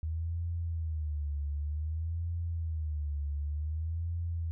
sine tone with vibrato, 78.3 Hz, D#2, 11 cents sharp, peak -31 dBFS, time 0.03-4.51 s, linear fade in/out 0 ms, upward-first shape sine, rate 0.54 Hz, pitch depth 140 cents each way, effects none

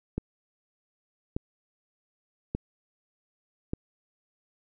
click train, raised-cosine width 3 ms, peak -16 dBFS, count 4, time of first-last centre 0.18-3.735 s, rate 0.844 Hz, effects none

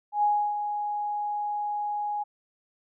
sine tone with ADSR envelope, 830.6 Hz, G#5, in tune, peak -19 dBFS, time 0.12-2.24 s, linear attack 110 ms, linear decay 310 ms, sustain -8 dB, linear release 17 ms, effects none

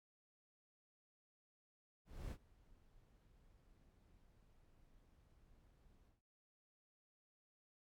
brown noise with ADSR envelope, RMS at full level -45 dBFS, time 2.05-6.22 s, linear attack 260 ms, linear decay 60 ms, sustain -24 dB, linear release 160 ms, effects AAC 64 kbps

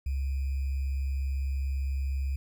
sine tone with sample-and-hold, 67.8 Hz, C#2, 38 cents flat, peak -27 dBFS, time 0.06-2.36 s, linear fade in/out 5 ms, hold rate 2450 Hz, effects none

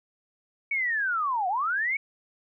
sine linear two-way sweep, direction down then up, 2261 to 703 to 2261 Hz, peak -24 dBFS, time 0.71-1.97 s, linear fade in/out 5 ms, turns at 1.48 s, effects none

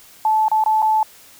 sine tone with dropouts, 870 Hz, A5, 20 cents flat, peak -13 dBFS, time 0.25-1.03 s, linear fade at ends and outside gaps 2 ms, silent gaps 0.483-0.515 / 0.639-0.661 / 0.82-0.825 s, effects white hiss -46 dBFS RMS until 1.39 s

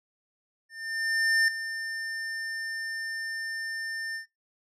square tone with ADSR envelope, 1800 Hz, A6, 39 cents sharp, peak -21 dBFS, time 0.69-4.26 s, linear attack 790 ms, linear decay 4 ms, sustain -12 dB, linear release 110 ms, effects noise-tail reverb RT60 0.2 s tail -22 dB re dry + low-pass 9000 Hz 12 dB/octave

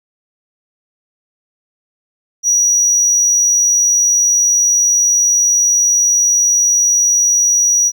triangle tone, 5800 Hz, F#8, 35 cents flat, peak -8 dBFS, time 2.43-7.92 s, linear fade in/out 50 ms, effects none

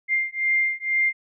sine beating tone pair, 2103 / 2105.1 Hz, C7 / C7, +8 / +10 cents, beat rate 2.1 Hz, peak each -23 dBFS, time 0.08-1.13 s, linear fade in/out 50 ms, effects none

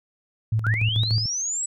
sine tone with tremolo, 110.2 Hz, A2, 3 cents sharp, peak -18 dBFS, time 0.52-1.26 s, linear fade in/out 5 ms, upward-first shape square, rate 6.8 Hz, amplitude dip 60%
sine linear sweep, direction up, 1313 to 7920 Hz, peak -24 dBFS, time 0.64-1.66 s, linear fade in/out 5 ms
effects none

